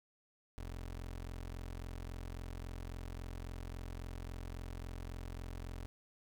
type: tone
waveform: 25% pulse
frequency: 43.65 Hz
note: F1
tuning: in tune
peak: -39 dBFS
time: 0.58-5.86 s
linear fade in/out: 0 ms
effects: none